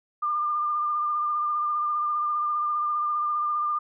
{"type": "tone with vibrato", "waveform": "sine", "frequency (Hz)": 1200, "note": "D6", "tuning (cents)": 37, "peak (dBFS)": -23, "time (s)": [0.22, 3.79], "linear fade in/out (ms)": 10, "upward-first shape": "sine", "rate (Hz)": 15, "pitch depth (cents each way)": 21, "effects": []}